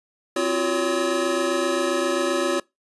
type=tone cluster; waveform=square; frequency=263.1 / 342.6 / 370.2 / 564 / 1274 Hz; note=C4 / F4 / F#4 / C#5 / D#6; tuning=+10 / -33 / +1 / +30 / +41 cents; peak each=-31 / -26 / -28 / -26 / -31 dBFS; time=0.36-2.6 s; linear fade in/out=5 ms; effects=noise-tail reverb RT60 0.2 s tail -24 dB re dry + resampled to 24000 Hz